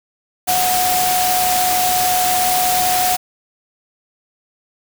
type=tone in noise; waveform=sine; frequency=731 Hz; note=F#5; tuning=21 cents flat; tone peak=-16 dBFS; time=0.47-3.17 s; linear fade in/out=20 ms; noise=white; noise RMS=-19 dBFS; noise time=0.47-3.17 s; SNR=0 dB; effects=none